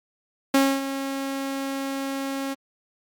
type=tone with ADSR envelope; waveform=sawtooth; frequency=272.5 Hz; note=C#4; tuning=29 cents flat; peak=-11 dBFS; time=0.54-2.55 s; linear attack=5 ms; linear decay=260 ms; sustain=-12 dB; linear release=25 ms; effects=Opus 48 kbps